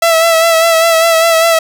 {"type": "tone with vibrato", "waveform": "sawtooth", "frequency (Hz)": 659.3, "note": "E5", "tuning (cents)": 0, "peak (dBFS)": -3, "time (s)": [0.02, 1.59], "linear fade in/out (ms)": 5, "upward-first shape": "sine", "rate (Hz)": 5, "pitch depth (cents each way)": 34, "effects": []}